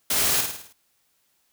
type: noise with echo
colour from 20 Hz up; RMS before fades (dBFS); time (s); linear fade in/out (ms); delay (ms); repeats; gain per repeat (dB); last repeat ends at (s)
white; -23; 0.1-0.41; 5; 53; 6; -5; 0.728
effects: white hiss -68 dBFS RMS until 1.52 s